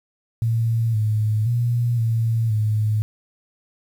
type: tone with pitch steps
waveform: sine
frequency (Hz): 114.4 / 107.8 / 119.5 / 113.9 / 107.6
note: A#2 / A2 / A#2 / A#2 / A2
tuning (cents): -32 / -35 / +43 / -40 / -38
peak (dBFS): -17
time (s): 0.42-3.02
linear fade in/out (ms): 0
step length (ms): 520
effects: 8-bit